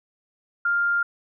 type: tone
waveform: sine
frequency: 1400 Hz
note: F6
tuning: 4 cents sharp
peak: -19 dBFS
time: 0.65-1.03 s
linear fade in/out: 5 ms
effects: none